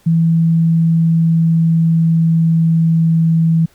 sine tone with pitch glide, 164.81 to 163.48 Hz, E3 to E3, 0 to -14 cents, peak -9 dBFS, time 0.06-3.66 s, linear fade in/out 10 ms, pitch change -14 cents, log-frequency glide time 0.19-3.53 s, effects pink hiss -52 dBFS RMS until 3.74 s

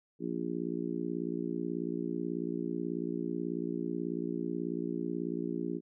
harmonic tone, 58.27 Hz, A#1, in tune, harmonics 3 / 4 / 5 / 6 / 7, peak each -39 / -40 / -37 / -38 / -41 dBFS, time 0.19-5.81 s, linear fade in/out 50 ms, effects none

